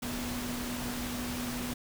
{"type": "tone in noise", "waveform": "sine", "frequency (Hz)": 244.4, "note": "B3", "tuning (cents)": -18, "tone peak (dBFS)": -36, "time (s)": [0.02, 1.74], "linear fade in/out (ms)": 10, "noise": "pink", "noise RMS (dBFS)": -38, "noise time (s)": [0.02, 1.74], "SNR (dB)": -1, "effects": []}